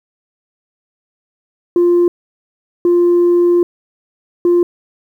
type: tone bursts at uneven times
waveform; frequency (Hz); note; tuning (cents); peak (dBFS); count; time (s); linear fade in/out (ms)
sine; 349.2; F4; 0; -6; 3; 1.76-2.08 / 2.85-3.63 / 4.45-4.63; 2
effects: tanh soft clip ceiling -6 dBFS + 8-bit